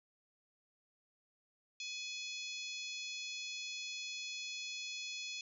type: harmonic tone with a mistuned harmonic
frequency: 850 Hz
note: G#5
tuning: 40 cents sharp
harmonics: 3 / 4 / 5 / 6 / 7 / 8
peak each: -45 / -47 / -49 / -51 / -52 / -53 dBFS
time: 1.8-5.41 s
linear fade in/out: 2 ms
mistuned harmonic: 3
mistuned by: -21 cents
effects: none